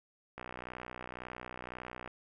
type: click train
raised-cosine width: 0.5 ms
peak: -27 dBFS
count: 106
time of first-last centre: 0.38-2.076 s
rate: 61.9 Hz
effects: none